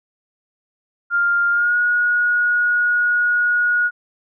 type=tone with pitch glide; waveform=sine; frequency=1400 to 1448.5 Hz; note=F6 to F#6; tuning=+4 to -37 cents; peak=-14 dBFS; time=1.1-3.91 s; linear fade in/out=50 ms; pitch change=+59 cents; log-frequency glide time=1.51-1.76 s; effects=none